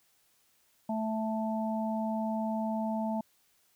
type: harmonic tone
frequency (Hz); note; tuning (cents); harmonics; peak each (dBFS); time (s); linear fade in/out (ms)
220; A3; 0; 1 / 3 / 4; -31 / -36 / -37; 0.89-3.21; 5
effects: white hiss -69 dBFS RMS until 3.75 s